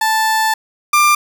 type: tone pair in turn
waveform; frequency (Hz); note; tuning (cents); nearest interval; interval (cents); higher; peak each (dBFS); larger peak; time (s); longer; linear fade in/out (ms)
30% pulse; 880 / 1190.7; A5 / D6; 0 / +23; perfect fourth; 523; second; -10 / -6; second; 0.01-0.54 / 0.93-1.15; first; 5
effects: none